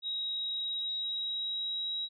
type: tone with pitch glide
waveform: sine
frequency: 3813 to 3846 Hz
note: A#7 to B7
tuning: +38 to -47 cents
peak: -32 dBFS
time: 0.02-2.09 s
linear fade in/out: 50 ms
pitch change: +15 cents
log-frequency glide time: 0.37-1.95 s
effects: none